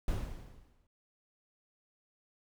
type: noise with exponential decay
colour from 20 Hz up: brown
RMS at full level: -31 dBFS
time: 0.08-0.87 s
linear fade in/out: 2 ms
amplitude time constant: 170 ms
effects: none